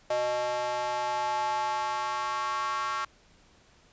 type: tone with high-pass filter sweep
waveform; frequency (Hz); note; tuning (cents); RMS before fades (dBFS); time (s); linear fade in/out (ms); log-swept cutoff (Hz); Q
square; 123.2; B2; -4; -30; 0.1-3.05; 5; 640 to 1200; 5.1
effects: pink hiss -60 dBFS RMS until 3.92 s + resampled to 16000 Hz